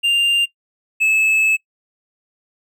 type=tone pair in turn; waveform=triangle; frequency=2794 / 2603 Hz; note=F7 / E7; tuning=0 / -22 cents; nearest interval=minor second; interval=122 cents; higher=first; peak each=-11 dBFS; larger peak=neither; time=0.03-0.46 / 1-1.57 s; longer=second; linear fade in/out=20 ms; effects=noise-tail reverb RT60 0.1 s tail -20 dB re dry